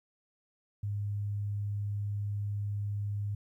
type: tone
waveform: sine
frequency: 102.4 Hz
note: G#2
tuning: 24 cents flat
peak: -31 dBFS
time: 0.83-3.35 s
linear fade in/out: 5 ms
effects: 12-bit